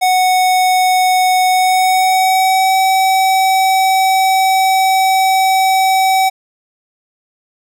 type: tone with pitch glide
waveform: square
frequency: 740 to 762.1 Hz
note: F#5 to G5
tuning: 0 to -49 cents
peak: -10 dBFS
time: 0.01-6.3 s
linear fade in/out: 20 ms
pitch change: +51 cents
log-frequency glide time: 1.49-2.78 s
effects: none